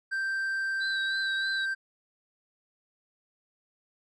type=tone; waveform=triangle; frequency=1568 Hz; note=G6; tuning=in tune; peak=-26 dBFS; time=0.11-1.75 s; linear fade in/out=20 ms
type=tone with vibrato; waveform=sine; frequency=3941 Hz; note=B7; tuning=4 cents flat; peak=-34 dBFS; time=0.8-1.66 s; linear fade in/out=20 ms; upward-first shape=triangle; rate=3.2 Hz; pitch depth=56 cents each way
effects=resampled to 24000 Hz